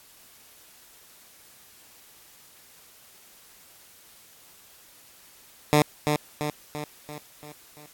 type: tone with echo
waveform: 10% pulse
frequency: 149.3 Hz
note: D3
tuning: 29 cents sharp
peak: -8 dBFS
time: 5.73-5.82 s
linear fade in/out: 0 ms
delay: 340 ms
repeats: 6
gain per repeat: -5 dB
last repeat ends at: 7.86 s
effects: white hiss -53 dBFS RMS until 7.93 s + AAC 64 kbps